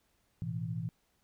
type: chord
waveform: sine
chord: A suspended second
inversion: none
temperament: just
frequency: 110 / 123.75 / 165 Hz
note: A2 / B2 / E3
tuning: 0 / +4 / +2 cents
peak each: -39 / -39 / -37 dBFS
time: 0.42-0.89 s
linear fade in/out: 0 ms
effects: pink hiss -74 dBFS RMS until 1.23 s